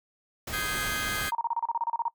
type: noise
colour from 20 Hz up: pink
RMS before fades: -36 dBFS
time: 0.47-1.29 s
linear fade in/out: 5 ms
type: chord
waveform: sawtooth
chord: Ab major seventh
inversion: second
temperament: just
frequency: 1245.9 / 1557.4 / 1661.2 / 2077 Hz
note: Eb6 / G6 / Ab6 / C7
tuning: +2 / -12 / 0 / -13 cents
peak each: -32 / -31 / -31 / -33 dBFS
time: 0.52-1.31 s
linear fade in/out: 20 ms
type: tone bursts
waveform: sine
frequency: 932.3 Hz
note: A#5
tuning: in tune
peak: -24 dBFS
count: 13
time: 1.32-2.082 s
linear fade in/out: 2 ms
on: 30 ms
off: 31 ms
effects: noise-tail reverb RT60 0.1 s tail -22 dB re dry

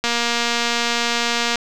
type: click train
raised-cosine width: 0.2 ms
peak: -3 dBFS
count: 359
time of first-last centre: 0.04-1.557 s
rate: 236 Hz
effects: none

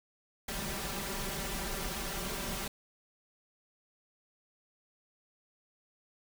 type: noise with comb filter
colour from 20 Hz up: pink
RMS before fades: -37 dBFS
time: 0.48-2.68 s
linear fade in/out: 5 ms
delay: 5.1 ms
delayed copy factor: +0.9
effects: none

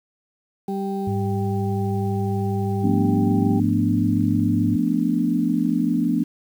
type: harmonic tone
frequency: 196 Hz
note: G3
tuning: in tune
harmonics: 1 / 2 / 4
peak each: -25 / -28 / -31 dBFS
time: 0.68-3.6 s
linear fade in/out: 5 ms
type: tone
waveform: sine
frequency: 103.83 Hz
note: G#2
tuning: in tune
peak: -23 dBFS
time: 1.07-4.76 s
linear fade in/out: 5 ms
type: chord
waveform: sine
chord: B half-diminished seventh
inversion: second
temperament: equal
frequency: 174.61 / 220 / 246.9 / 293.7 Hz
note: F3 / A3 / B3 / D4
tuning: 0 / 0 / 0 / 0 cents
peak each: -25 / -24 / -22 / -23 dBFS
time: 2.83-6.24 s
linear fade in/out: 10 ms
effects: 8-bit

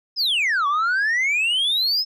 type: exponential two-way sweep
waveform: sine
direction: down then up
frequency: 5274 to 1115 to 5274 Hz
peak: -15 dBFS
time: 0.16-2.05 s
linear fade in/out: 50 ms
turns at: 0.67 s
effects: tanh soft clip ceiling -17 dBFS

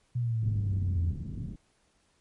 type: exponential sweep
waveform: sine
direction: down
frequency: 123.47 to 82.41 Hz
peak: -26 dBFS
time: 0.15-1.12 s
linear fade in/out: 10 ms
type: low-pass noise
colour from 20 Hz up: white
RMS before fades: -37 dBFS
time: 0.42-1.56 s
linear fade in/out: 10 ms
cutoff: 200 Hz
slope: 24 dB/octave
effects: pink hiss -69 dBFS RMS until 2.2 s + MP3 48 kbps

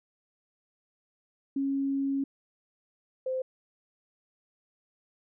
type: tone pair in turn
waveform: sine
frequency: 274.6 / 518.4 Hz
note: C#4 / C5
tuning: -16 / -16 cents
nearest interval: major seventh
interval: 1100 cents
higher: second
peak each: -26 / -28 dBFS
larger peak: first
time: 1.56-2.24 / 3.26-3.42 s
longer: first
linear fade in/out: 5 ms
effects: none

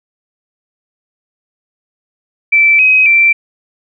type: tone with pitch steps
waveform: sine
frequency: 2328 / 2530 / 2346 Hz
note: D7 / D#7 / D7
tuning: -16 / +28 / -2 cents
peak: -5 dBFS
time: 2.52-3.33 s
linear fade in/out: 10 ms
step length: 270 ms
effects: none

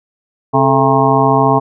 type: harmonic tone with a mistuned harmonic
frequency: 134.2 Hz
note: C3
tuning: 44 cents sharp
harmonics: 1 / 2 / 3 / 5 / 6 / 7 / 8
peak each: -16 / -16 / -16 / -16 / -16 / -16 / -16 dBFS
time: 0.53-1.6 s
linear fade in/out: 20 ms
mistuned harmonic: 3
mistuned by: +120 cents
effects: none

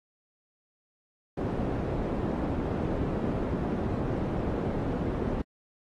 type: low-pass noise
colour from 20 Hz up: white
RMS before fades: -30 dBFS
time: 1.37-5.42 s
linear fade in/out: 5 ms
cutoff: 360 Hz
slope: 12 dB/octave
effects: AAC 32 kbps

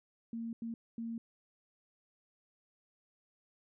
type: tone bursts at uneven times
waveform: sine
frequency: 229.7 Hz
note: A#3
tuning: 25 cents flat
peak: -37 dBFS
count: 3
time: 0.33-0.53 / 0.62-0.74 / 0.98-1.18 s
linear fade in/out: 2 ms
effects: none

